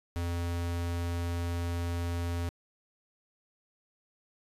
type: tone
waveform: square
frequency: 86 Hz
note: F2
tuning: 26 cents flat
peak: -31 dBFS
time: 0.16-2.49 s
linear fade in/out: 0 ms
effects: resampled to 32000 Hz